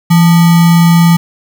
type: tone with sample-and-hold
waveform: sine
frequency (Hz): 168.5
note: E3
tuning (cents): +38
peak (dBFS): -3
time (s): 0.1-1.17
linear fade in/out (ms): 10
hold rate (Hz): 1050
effects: none